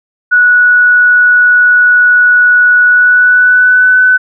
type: tone with pitch glide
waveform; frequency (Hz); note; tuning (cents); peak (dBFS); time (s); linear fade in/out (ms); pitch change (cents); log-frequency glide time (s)
sine; 1469 to 1504.2; F#6 to F#6; -13 to +28; -3; 0.31-4.18; 20; +41; 2.87-4.01
effects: none